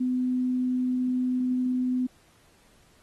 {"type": "tone", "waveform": "sine", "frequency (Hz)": 252.6, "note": "B3", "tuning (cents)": 39, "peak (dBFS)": -23, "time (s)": [0, 2.07], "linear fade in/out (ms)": 10, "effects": ["pink hiss -61 dBFS RMS until 3.02 s", "AAC 32 kbps"]}